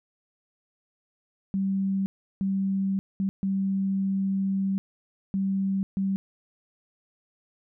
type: tone bursts at uneven times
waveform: sine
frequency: 193.9 Hz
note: G3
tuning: 19 cents flat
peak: -23 dBFS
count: 6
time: 1.54-2.06 / 2.41-2.99 / 3.2-3.29 / 3.43-4.78 / 5.34-5.83 / 5.97-6.16 s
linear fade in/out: 0 ms
effects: none